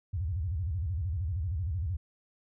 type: tone with vibrato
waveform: sine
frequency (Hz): 84.1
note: E2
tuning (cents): +35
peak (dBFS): -29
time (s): 0.13-1.97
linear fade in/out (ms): 10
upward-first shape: square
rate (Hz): 13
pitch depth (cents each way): 240
effects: none